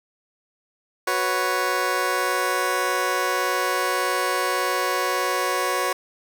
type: chord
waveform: 15% pulse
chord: F# suspended fourth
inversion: none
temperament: just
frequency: 370 / 493.3 / 555 Hz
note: F#4 / B4 / C#5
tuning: 0 / -2 / +2 cents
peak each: -20 dBFS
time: 1.07-5.93 s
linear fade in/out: 5 ms
effects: none